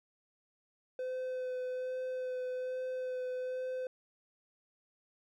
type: tone with vibrato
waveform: triangle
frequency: 509 Hz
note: C5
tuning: 48 cents flat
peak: -33 dBFS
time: 0.99-3.87 s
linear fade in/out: 2 ms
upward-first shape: sine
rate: 1.2 Hz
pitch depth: 12 cents each way
effects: none